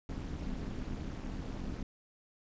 brown noise with amplitude modulation, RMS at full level -35 dBFS, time 0.09-1.83 s, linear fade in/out 2 ms, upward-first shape sine, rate 226 Hz, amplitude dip 95%, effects resampled to 16000 Hz

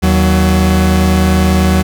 40% pulse tone pair together, 78.9 / 187.66 Hz, D#2 / F#3, +25 / +25 cents, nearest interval octave + minor third, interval 1500 cents, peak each -10 dBFS, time 0.02-1.83 s, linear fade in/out 20 ms, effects none

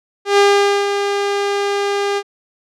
sawtooth tone with ADSR envelope, 402.8 Hz, G4, 47 cents sharp, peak -4 dBFS, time 0.25-2.23 s, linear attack 130 ms, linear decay 480 ms, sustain -8 dB, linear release 57 ms, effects low-pass 6000 Hz 12 dB/octave

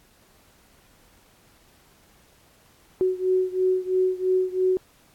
sine beating tone pair, 370.4 / 373.4 Hz, F#4 / F#4, +2 / +16 cents, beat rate 3 Hz, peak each -22 / -24 dBFS, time 3.01-4.77 s, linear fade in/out 0 ms, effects pink hiss -58 dBFS RMS until 5.14 s + AAC 64 kbps

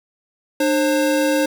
square tone pair together, 300 / 534.5 Hz, D4 / C5, +37 / +37 cents, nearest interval minor seventh, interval 1000 cents, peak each -19 dBFS, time 0.6-1.46 s, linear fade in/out 5 ms, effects none

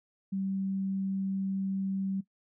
sine tone, 193.2 Hz, G3, 25 cents flat, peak -29 dBFS, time 0.32-2.21 s, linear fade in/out 10 ms, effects noise-tail reverb RT60 0.1 s tail -17 dB re dry

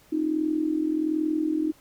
sine tone with amplitude modulation, 311.1 Hz, D#4, in tune, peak -19 dBFS, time 0.12-1.72 s, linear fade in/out 10 ms, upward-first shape sine, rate 41.3 Hz, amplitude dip 75%, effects pink hiss -57 dBFS RMS until 1.8 s

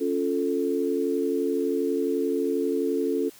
sine chord, Db augmented, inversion none, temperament equal, 277.2 / 349.2 / 440 Hz, Db4 / F4 / A4, 0 / 0 / 0 cents, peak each -27 / -28 / -26 dBFS, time 0-3.3 s, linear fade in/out 20 ms, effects white hiss -51 dBFS RMS until 3.39 s

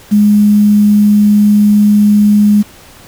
sine tone with quantisation, 207.7 Hz, G#3, in tune, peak -4 dBFS, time 0.11-2.63 s, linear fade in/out 20 ms, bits 5, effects pink hiss -38 dBFS RMS until 3.07 s

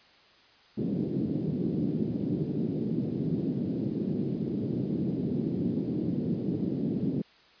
pink band-pass noise, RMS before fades -30 dBFS, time 0.77-7.22 s, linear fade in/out 10 ms, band 150 to 340 Hz, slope 24 dB/octave, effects white hiss -58 dBFS RMS until 7.6 s + resampled to 11025 Hz

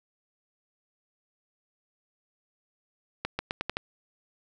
accelerating click train, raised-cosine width 0.3 ms, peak -13 dBFS, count 6, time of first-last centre 3.25-3.769 s, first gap 140 ms, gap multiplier 0.85, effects none

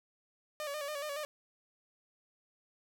sawtooth tone with vibrato, 586 Hz, D5, 4 cents flat, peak -33 dBFS, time 0.6-1.25 s, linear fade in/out 0 ms, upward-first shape square, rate 7.1 Hz, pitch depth 59 cents each way, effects none

